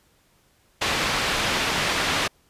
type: low-pass noise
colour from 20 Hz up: white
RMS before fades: -24 dBFS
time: 0.81-2.28 s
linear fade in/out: 10 ms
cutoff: 3300 Hz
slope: 12 dB/octave
effects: pink hiss -62 dBFS RMS until 2.49 s + resampled to 32000 Hz